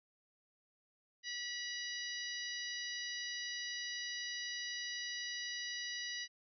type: harmonic tone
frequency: 972 Hz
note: B5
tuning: 28 cents flat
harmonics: 2 / 3 / 4 / 5 / 6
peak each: -44 / -47 / -47 / -46 / -49 dBFS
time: 1.23-6.28 s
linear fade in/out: 50 ms
effects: none